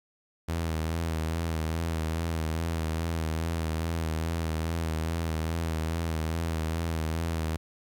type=tone with vibrato; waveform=sawtooth; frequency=81.3 Hz; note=E2; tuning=23 cents flat; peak=-24 dBFS; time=0.48-7.57 s; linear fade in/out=10 ms; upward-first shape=sine; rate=2.4 Hz; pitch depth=45 cents each way; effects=11-bit